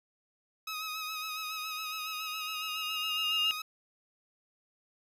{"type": "tone with vibrato", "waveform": "15% pulse", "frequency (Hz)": 1267, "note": "D#6", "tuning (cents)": 31, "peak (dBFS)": -29, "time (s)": [0.67, 3.62], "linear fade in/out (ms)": 5, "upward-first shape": "sine", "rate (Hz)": 7.2, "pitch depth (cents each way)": 38}
{"type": "tone with exponential growth", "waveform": "sine", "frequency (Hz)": 2820, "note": "F7", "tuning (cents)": 16, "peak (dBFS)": -25, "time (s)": [1.11, 3.51], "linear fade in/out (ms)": 0, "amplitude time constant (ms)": 520}
{"effects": []}